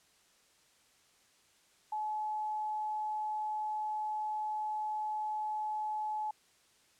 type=tone; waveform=sine; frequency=855 Hz; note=A5; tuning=50 cents flat; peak=-33 dBFS; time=1.92-6.31 s; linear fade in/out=5 ms; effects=white hiss -67 dBFS RMS until 6.99 s + low-pass 9000 Hz 12 dB/octave